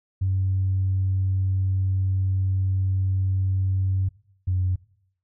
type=tone pair in turn; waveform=sine; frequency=95 / 91.98 Hz; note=F#2 / F#2; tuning=+46 / -10 cents; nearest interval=minor second; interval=56 cents; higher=first; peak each=-19 dBFS; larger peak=neither; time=0.21-4.09 / 4.47-4.76 s; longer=first; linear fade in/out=10 ms; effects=noise-tail reverb RT60 0.7 s tail -22 dB re dry + tanh soft clip ceiling -15 dBFS